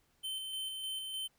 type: tone with tremolo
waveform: square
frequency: 3084 Hz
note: G7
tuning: 29 cents flat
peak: -37 dBFS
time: 0.23-1.28 s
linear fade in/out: 20 ms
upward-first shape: square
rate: 3.3 Hz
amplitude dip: 30%
effects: pink hiss -73 dBFS RMS until 1.38 s